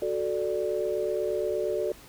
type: chord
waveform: sine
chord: D major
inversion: first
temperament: equal with one note detuned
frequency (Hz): 370 / 438.5 / 587.3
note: F#4 / A4 / D5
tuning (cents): 0 / -6 / 0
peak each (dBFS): -30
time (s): 0.02-1.92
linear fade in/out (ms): 2
effects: pink hiss -50 dBFS RMS until 2.08 s